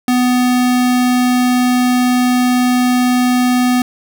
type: tone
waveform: square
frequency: 249 Hz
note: B3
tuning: 14 cents sharp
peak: -11 dBFS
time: 0.08-3.82 s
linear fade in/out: 2 ms
effects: none